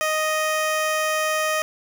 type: tone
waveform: 15% pulse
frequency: 622.3 Hz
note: D#5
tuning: in tune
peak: -14 dBFS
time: 0.01-1.62 s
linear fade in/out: 0 ms
effects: none